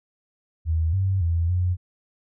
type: tone with pitch steps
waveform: sine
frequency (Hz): 80.7 / 95.8 / 84 / 90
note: E2 / G2 / E2 / F#2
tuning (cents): -36 / -39 / +33 / -47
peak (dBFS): -19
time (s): 0.65-1.77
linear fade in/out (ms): 50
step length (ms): 280
effects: none